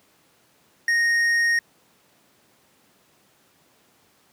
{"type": "tone with tanh clipping", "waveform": "triangle", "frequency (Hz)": 1861, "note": "A#6", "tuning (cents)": -3, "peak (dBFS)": -19, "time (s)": [0.88, 1.59], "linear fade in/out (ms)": 2, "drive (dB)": 12, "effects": ["pink hiss -60 dBFS RMS until 4.32 s", "high-pass 150 Hz 12 dB/octave"]}